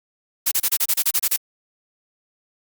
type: noise bursts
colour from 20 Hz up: blue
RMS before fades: -18 dBFS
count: 11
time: 0.46-1.366 s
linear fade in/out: 10 ms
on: 56 ms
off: 29 ms
effects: Opus 48 kbps